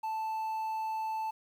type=tone with quantisation; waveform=triangle; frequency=880 Hz; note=A5; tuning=in tune; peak=-30 dBFS; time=0.03-1.31 s; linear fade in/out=10 ms; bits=10; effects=none